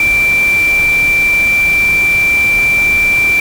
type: tone in noise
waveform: sine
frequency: 2349 Hz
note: D7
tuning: in tune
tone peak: -8 dBFS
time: 0-3.4 s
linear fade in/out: 2 ms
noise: pink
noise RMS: -24 dBFS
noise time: 0-3.4 s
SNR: +13 dB
effects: none